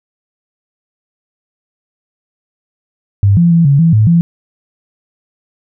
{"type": "tone with pitch steps", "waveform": "sine", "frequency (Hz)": [99.8, 171.2, 167.7, 140.3, 165.4, 108.2, 169.3], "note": ["G2", "F3", "E3", "C#3", "E3", "A2", "E3"], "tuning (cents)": [32, -34, 30, 21, 6, -29, 46], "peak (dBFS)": -5, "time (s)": [3.23, 4.21], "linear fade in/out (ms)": 0, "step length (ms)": 140, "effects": []}